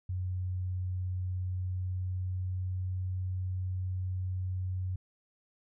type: tone with pitch glide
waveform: sine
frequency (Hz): 91.7 to 92.44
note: F#2 to F#2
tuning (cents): -15 to -1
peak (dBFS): -31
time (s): 0.09-4.96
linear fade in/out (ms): 5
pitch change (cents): +14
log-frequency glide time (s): 1.32-3.06
effects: none